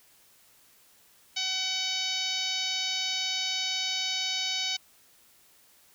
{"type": "harmonic tone", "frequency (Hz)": 754, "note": "F#5", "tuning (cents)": 32, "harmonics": [1, 2, 3, 4, 5, 6, 7, 8, 9], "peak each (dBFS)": [-44, -45, -36, -34, -33, -35, -37, -39, -45], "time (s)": [1.36, 4.77], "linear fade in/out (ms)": 10, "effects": ["white hiss -60 dBFS RMS until 5.94 s"]}